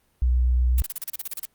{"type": "tone with vibrato", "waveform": "sine", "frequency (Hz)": 61.74, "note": "B1", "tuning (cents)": 0, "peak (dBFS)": -17, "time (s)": [0.22, 0.82], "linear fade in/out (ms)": 0, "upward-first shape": "sine", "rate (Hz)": 8.3, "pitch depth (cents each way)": 9}
{"type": "noise bursts", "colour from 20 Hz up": "blue", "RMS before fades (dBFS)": -30, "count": 12, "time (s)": [0.78, 1.453], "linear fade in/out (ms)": 2, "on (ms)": 24, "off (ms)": 35}
{"effects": ["pink hiss -66 dBFS RMS until 1.54 s", "Opus 32 kbps"]}